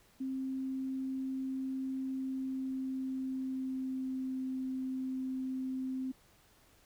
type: tone with pitch glide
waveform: sine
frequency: 264.2 to 260.6 Hz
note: C4 to C4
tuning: +17 to -7 cents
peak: -34 dBFS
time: 0.2-6.12 s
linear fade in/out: 10 ms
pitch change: -24 cents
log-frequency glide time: 2.06-4.43 s
effects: pink hiss -65 dBFS RMS until 6.85 s